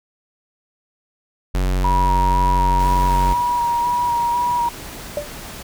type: tone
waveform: square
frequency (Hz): 46.25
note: F#1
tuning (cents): 0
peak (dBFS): -17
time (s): 1.54-3.34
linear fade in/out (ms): 10
type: tone with vibrato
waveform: sine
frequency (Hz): 957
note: A#5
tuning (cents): +45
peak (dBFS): -16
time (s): 1.84-4.69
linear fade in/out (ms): 5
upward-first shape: square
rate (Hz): 2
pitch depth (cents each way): 18
type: noise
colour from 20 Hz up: pink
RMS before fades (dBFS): -34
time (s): 2.79-5.63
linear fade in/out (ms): 10
type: tone with exponential decay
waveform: sine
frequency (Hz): 587.3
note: D5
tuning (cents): 0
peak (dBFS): -16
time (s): 5.17-5.31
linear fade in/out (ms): 2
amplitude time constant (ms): 30
effects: none